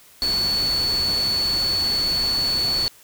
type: tone in noise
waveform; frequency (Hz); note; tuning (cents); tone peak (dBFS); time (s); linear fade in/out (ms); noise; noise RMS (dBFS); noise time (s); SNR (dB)
sine; 4435; C#8; 0; -19; 0.22-2.88; 0; pink; -31; 0.22-2.88; +9
effects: white hiss -50 dBFS RMS until 3.03 s